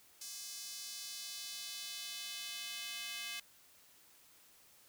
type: tone with high-pass filter sweep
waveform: square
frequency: 233.1 Hz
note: A#3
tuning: in tune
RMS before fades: -45 dBFS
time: 0.21-3.4 s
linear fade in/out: 5 ms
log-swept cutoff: 5700 to 2600 Hz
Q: 1.6
effects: white hiss -64 dBFS RMS until 4.88 s